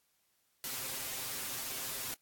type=noise with comb filter; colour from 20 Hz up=white; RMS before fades=-39 dBFS; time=0.64-2.14 s; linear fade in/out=0 ms; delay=7.6 ms; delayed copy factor=+0.9; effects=white hiss -75 dBFS RMS until 2.21 s + AAC 64 kbps